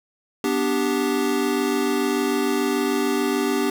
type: chord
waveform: square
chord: G major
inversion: first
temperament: equal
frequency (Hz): 246.9 / 293.7 / 392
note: B3 / D4 / G4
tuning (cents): 0 / 0 / 0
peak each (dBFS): -26 / -25 / -24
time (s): 0.44-3.7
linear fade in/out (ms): 2
effects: none